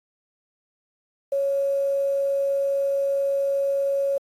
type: tone with quantisation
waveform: sine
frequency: 554.4 Hz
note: C#5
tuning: in tune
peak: -20 dBFS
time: 1.32-4.18 s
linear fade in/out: 5 ms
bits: 8
effects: AAC 48 kbps